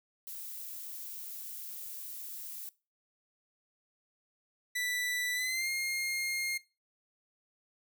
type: noise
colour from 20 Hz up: violet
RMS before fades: -43 dBFS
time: 0.27-2.69 s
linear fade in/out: 0 ms
type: tone with pitch glide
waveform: sawtooth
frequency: 1975.5 to 2130 Hz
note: B6 to C7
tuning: 0 to +30 cents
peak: -28 dBFS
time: 4.75-6.58 s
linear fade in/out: 10 ms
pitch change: +130 cents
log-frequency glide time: 5.34-5.69 s
effects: noise-tail reverb RT60 0.3 s tail -21 dB re dry